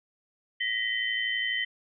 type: tone cluster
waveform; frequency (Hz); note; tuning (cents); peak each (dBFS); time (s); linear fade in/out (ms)
sine; 1893 / 2005 / 3075; A#6 / B6 / G7; +26 / +26 / -34; -31; 0.6-1.65; 10
effects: none